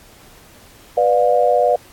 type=chord; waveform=sine; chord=B diminished; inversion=none; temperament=just; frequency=493.9 / 592.7 / 711.2 Hz; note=B4 / D5 / F5; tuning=0 / +16 / +31 cents; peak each=-16 dBFS; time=0.97-1.76 s; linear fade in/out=5 ms; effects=pink hiss -46 dBFS RMS until 1.92 s + AAC 64 kbps